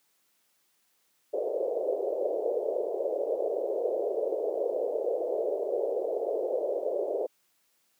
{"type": "band-pass noise", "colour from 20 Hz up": "white", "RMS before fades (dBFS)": -30, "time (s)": [1.33, 7.27], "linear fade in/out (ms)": 10, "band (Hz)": [400, 590], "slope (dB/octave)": 48, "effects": ["white hiss -71 dBFS RMS until 7.99 s", "high-pass 150 Hz 12 dB/octave"]}